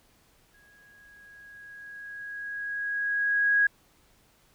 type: tone with exponential growth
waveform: sine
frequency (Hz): 1652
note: G#6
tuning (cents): -10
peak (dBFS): -18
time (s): 0.54-3.67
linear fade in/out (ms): 5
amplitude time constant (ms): 680
effects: pink hiss -63 dBFS RMS until 4.54 s